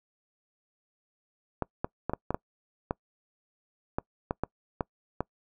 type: clicks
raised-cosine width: 1 ms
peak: -14 dBFS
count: 12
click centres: 1.623 / 1.845 / 2.096 / 2.135 / 2.306 / 2.345 / 2.909 / 3.985 / 4.309 / 4.436 / 4.808 / 5.206 s
effects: noise-tail reverb RT60 0.1 s tail -25 dB re dry